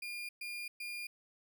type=tone bursts; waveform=35% pulse; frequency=2415 Hz; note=D7; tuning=48 cents sharp; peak=-38 dBFS; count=3; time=0.02-1.07 s; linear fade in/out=5 ms; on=270 ms; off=120 ms; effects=none